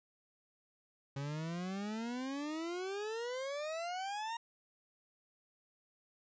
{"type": "exponential sweep", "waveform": "40% pulse", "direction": "up", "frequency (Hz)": [136.4, 940], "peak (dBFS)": -37, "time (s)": [1.16, 4.37], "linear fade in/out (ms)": 5, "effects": ["resampled to 16000 Hz"]}